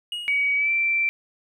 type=tone with exponential decay; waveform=triangle; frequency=2881 Hz; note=F#7; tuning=47 cents flat; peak=-24 dBFS; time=0.12-0.86 s; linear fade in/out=2 ms; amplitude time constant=160 ms
type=tone with pitch glide; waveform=sine; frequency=2264 to 2344 Hz; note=C#7 to D7; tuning=+36 to -4 cents; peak=-19 dBFS; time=0.28-1.09 s; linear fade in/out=0 ms; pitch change=+60 cents; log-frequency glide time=0.56-0.71 s
effects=none